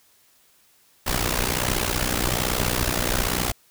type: noise with amplitude modulation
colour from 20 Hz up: pink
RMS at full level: -20 dBFS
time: 1.06-3.52 s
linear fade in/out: 10 ms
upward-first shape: sine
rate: 61.2 Hz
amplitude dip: 85%
effects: white hiss -59 dBFS RMS until 3.7 s